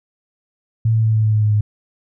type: tone with pitch steps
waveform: sine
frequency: 112.6 / 111.5 / 110.41 / 109.33 / 108.26 / 107.21 / 106.16 / 105.12 Hz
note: A2 / A2 / A2 / A2 / A2 / A2 / G#2 / G#2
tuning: +40 / +23 / +6 / -11 / -28 / -44 / +38 / +21 cents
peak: -12 dBFS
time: 0.85-1.61 s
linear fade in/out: 5 ms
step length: 95 ms
effects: none